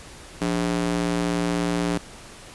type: tone with high-pass filter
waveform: square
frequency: 58.27 Hz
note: A#1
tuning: in tune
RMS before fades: -24 dBFS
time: 0.41-1.98 s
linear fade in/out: 5 ms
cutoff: 220 Hz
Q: 1.6
effects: pink hiss -43 dBFS RMS until 2.54 s + resampled to 24000 Hz